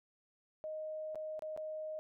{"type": "tone with dropouts", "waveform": "sine", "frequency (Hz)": 622.3, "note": "D#5", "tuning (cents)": 0, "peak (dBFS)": -39, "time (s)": [0.64, 1.99], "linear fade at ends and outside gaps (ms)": 0, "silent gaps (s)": [[1.147, 1.156], [1.393, 1.422], [1.564, 1.575]], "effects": []}